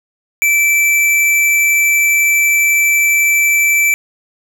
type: tone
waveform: square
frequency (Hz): 2326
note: D7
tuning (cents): -17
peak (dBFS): -10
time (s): 0.42-3.94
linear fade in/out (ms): 0
effects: none